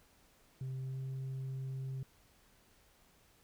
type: tone with pitch glide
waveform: sine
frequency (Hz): 131.3 to 132.75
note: C3 to C3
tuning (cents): +6 to +25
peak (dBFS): -35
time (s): 0.61-2.03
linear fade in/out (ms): 2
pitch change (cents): +19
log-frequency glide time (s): 0.8-1
effects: tanh soft clip ceiling -37 dBFS + pink hiss -67 dBFS RMS until 3.43 s